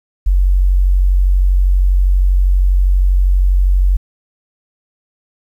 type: tone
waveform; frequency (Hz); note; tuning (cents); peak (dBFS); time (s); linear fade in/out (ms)
sine; 46.25; F#1; 0; -8; 0.26-3.97; 10
effects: 8-bit